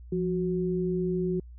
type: tone pair together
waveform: sine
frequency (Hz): 173.7 / 368.1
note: F3 / F#4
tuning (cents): -9 / -9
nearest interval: octave + minor second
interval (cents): 1300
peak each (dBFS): -28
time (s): 0.12-1.4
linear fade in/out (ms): 5
effects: added 60 Hz sine -43 dBFS peak until 1.58 s